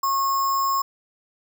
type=tone with sample-and-hold; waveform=sine; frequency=1091 Hz; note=C#6; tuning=28 cents flat; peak=-19 dBFS; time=0.03-0.82 s; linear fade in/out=5 ms; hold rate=6300 Hz; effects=none